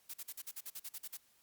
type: noise bursts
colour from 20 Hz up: blue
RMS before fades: -44 dBFS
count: 12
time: 0.09-1.173 s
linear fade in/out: 10 ms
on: 49 ms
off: 45 ms
effects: white hiss -70 dBFS RMS until 1.42 s + Opus 48 kbps